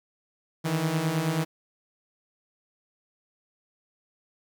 sawtooth beating tone pair, 153.1 / 162.4 Hz, D#3 / E3, -28 / -26 cents, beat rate 9.3 Hz, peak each -26 / -22 dBFS, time 0.64-1.45 s, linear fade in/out 20 ms, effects 10-bit

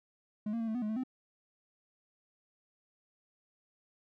triangle tone with pitch steps, 211.1 / 231.1 / 226.7 / 219.6 / 247.3 / 212.3 / 218.9 / 258 Hz, G#3 / A#3 / A#3 / A3 / B3 / G#3 / A3 / C4, +29 / -15 / -48 / -3 / +3 / +38 / -9 / -24 cents, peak -30 dBFS, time 0.46-1.036 s, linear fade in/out 5 ms, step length 72 ms, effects none

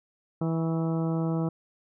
harmonic tone with a mistuned harmonic, 163.4 Hz, E3, 15 cents flat, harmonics 1 / 2 / 3 / 4 / 5 / 6 / 7 / 8, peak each -26 / -31 / -36 / -39 / -42 / -46 / -47 / -45 dBFS, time 0.41-1.49 s, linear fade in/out 5 ms, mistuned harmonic 7, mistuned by -31 cents, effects none

